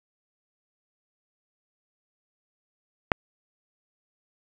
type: click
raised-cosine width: 0.5 ms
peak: -3 dBFS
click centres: 3.118 s
effects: none